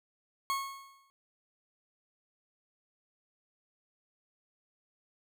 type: tone with exponential decay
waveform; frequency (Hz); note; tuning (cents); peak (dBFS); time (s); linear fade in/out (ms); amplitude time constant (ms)
40% pulse; 1095; C#6; -22; -27; 0.5-1.1; 0; 130
effects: none